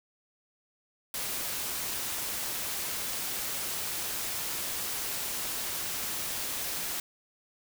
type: noise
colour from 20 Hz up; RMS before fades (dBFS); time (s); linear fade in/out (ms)
white; -34; 1.14-7; 2
effects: none